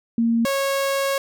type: tone pair in turn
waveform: sine / sawtooth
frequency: 230.9 / 549.2 Hz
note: A#3 / C#5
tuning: -16 / -16 cents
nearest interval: octave + minor third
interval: 1500 cents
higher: second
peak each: -16 dBFS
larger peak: neither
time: 0.18-0.45 / 0.45-1.18 s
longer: second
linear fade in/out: 2 ms
effects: none